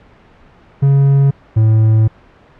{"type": "tone pair in turn", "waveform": "triangle", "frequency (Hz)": [138.59, 110], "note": ["C#3", "A2"], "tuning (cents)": [0, 0], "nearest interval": "major third", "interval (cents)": 400, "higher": "first", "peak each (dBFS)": -5, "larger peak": "neither", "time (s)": [[0.82, 1.31], [1.56, 2.08]], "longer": "second", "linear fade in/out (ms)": 10, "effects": ["pink hiss -45 dBFS RMS until 2.59 s", "low-pass 2000 Hz 12 dB/octave"]}